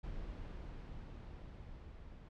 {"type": "noise with level ramp", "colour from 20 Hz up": "brown", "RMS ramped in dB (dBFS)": [-45, -53], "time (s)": [0.03, 2.29], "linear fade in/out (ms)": 10, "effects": ["low-pass 4000 Hz 12 dB/octave"]}